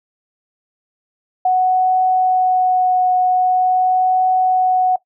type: tone with vibrato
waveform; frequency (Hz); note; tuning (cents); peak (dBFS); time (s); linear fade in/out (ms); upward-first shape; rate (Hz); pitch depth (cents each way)
sine; 739; F#5; -2; -11; 1.45-4.96; 5; triangle; 0.44; 12
effects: noise-tail reverb RT60 0.1 s tail -18 dB re dry